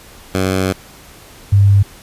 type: tone pair in turn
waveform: 10% pulse / sine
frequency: 94.3 / 99.91 Hz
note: F#2 / G2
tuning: +33 / +33 cents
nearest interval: minor second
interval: 100 cents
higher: second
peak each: -6 dBFS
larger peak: neither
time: 0.34-0.73 / 1.52-1.83 s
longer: first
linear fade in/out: 10 ms
effects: pink hiss -40 dBFS RMS until 2.02 s + resampled to 32000 Hz